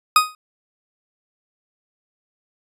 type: tone with exponential decay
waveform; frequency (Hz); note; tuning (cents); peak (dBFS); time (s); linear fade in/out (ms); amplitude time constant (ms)
40% pulse; 1249; D#6; +6; -6; 0.16-0.35; 2; 40
effects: resampled to 32000 Hz